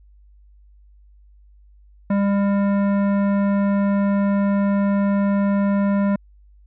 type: tone with hard clipping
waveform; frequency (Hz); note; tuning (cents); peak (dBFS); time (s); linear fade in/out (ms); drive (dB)
sine; 200; G3; +35; -18; 2.1-6.16; 5; 14
effects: added 50 Hz sine -47 dBFS peak until 6.66 s + resampled to 8000 Hz